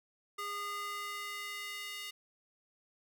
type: tone with high-pass filter sweep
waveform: square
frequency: 408.4 Hz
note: G#4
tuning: 29 cents flat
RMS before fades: -41 dBFS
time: 0.38-2.11 s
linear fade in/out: 10 ms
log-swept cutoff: 970 to 2600 Hz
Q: 1.7
effects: none